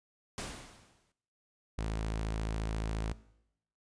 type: noise with exponential decay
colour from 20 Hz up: pink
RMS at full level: -37 dBFS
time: 0.38-1.12 s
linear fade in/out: 1 ms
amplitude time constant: 160 ms
type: tone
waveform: sawtooth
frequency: 54.3 Hz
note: A1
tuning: 22 cents flat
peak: -29 dBFS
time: 1.78-3.13 s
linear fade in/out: 5 ms
effects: noise-tail reverb RT60 0.8 s tail -18 dB re dry + resampled to 22050 Hz